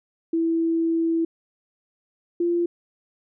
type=tone pair in turn; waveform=sine; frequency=329.6 / 344.6 Hz; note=E4 / F4; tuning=0 / -23 cents; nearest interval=minor second; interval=77 cents; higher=second; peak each=-19 dBFS; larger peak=neither; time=0.33-1.25 / 2.4-2.66 s; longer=first; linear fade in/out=5 ms; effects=none